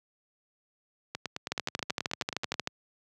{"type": "two click trains", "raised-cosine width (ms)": 0.2, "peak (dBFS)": [-12, -16], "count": [16, 14], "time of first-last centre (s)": [[1.52, 2.674], [1.15, 2.542]], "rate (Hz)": [13, 9.34], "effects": ["high-pass 100 Hz 12 dB/octave"]}